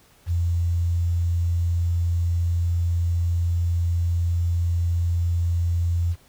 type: tone with quantisation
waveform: sine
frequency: 85.8 Hz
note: F2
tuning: 30 cents flat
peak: -19 dBFS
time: 0.26-6.16 s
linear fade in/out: 50 ms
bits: 8
effects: pink hiss -56 dBFS RMS until 6.28 s